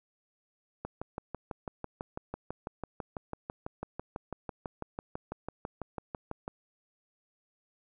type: click train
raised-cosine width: 1 ms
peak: -22 dBFS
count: 35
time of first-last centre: 0.85-6.479 s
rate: 6.04 Hz
effects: none